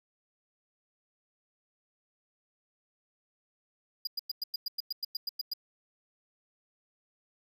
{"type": "tone bursts", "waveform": "square", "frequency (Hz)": 4873, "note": "D#8", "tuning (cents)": -37, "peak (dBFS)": -31, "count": 13, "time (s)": [4.05, 5.536], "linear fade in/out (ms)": 5, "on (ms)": 22, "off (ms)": 100, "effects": ["12-bit"]}